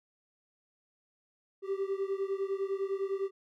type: beating tone pair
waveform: triangle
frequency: 386.7 / 396.6 Hz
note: G4 / G4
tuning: -24 / +20 cents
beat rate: 9.9 Hz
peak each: -31 / -33 dBFS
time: 1.62-3.31 s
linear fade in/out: 50 ms
effects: none